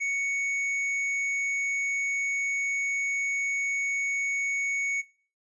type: tone with hard clipping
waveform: sine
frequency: 2224 Hz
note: C#7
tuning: 5 cents sharp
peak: -28 dBFS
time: 0-5.02 s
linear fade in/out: 20 ms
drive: 5 dB
effects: noise-tail reverb RT60 0.4 s tail -18 dB re dry + resampled to 24000 Hz